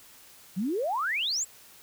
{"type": "exponential sweep", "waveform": "sine", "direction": "up", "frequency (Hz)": [170.8, 7902], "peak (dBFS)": -26, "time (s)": [0.56, 1.45], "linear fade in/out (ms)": 20, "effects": ["white hiss -53 dBFS RMS until 1.82 s"]}